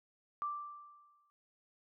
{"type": "tone with exponential decay", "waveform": "sine", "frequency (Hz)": 1174.7, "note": "D6", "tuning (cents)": 0, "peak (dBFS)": -33, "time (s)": [0.42, 1.3], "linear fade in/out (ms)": 0, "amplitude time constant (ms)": 190, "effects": ["noise-tail reverb RT60 0.2 s tail -22 dB re dry"]}